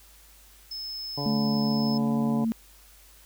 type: tone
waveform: triangle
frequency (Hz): 5210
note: E8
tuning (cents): -21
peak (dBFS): -32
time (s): 0.71-1.98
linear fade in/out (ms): 5
type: harmonic tone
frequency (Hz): 142.8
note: D3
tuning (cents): -48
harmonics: 1 / 2 / 3 / 4 / 5 / 6 / 7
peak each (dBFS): -32 / -35 / -37 / -38 / -39 / -40 / -40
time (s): 1.17-2.45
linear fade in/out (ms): 10
type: tone with pitch glide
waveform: sine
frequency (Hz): 216.5 to 225.6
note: A3 to A3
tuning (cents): -28 to +44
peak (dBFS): -23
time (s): 1.26-2.52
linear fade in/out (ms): 0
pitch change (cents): +72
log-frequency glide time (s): 1.56-2.16
effects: added 50 Hz sine -55 dBFS peak until 3.25 s + white hiss -55 dBFS RMS until 3.25 s